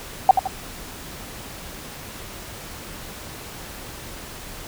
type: tone with echo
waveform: sine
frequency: 764 Hz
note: G5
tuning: 45 cents flat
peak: -5 dBFS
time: 0.29-0.31 s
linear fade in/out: 2 ms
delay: 82 ms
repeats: 2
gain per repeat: -8 dB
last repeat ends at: 0.474 s
effects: pink hiss -37 dBFS RMS until 4.67 s